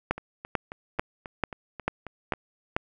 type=two click trains; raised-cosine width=0.5 ms; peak=-22 / -9 dBFS; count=9 / 7; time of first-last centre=0.18-2.336 / 0.11-2.765 s; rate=3.71 / 2.26 Hz; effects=none